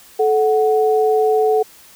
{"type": "tone pair together", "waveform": "sine", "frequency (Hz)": [434.8, 740], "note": ["A4", "F#5"], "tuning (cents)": [-21, 0], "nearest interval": "major sixth", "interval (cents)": 921, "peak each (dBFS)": [-13, -18], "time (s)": [0.19, 1.63], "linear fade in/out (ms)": 10, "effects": ["white hiss -45 dBFS RMS until 1.95 s"]}